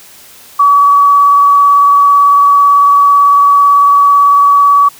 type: tone with vibrato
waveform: sine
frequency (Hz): 1138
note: C#6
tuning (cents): +45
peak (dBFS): -3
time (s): 0.59-4.89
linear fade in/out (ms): 10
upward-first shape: sine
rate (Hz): 18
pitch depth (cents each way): 11
effects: white hiss -37 dBFS RMS until 4.99 s + high-pass 60 Hz 12 dB/octave